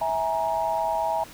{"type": "tone cluster", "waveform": "sine", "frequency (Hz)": [653, 831, 940], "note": ["E5", "G#5", "A#5"], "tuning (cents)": [-17, 1, 14], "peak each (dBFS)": -27, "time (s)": [0.01, 1.24], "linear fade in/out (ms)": 5, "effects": ["pink hiss -45 dBFS RMS until 1.33 s"]}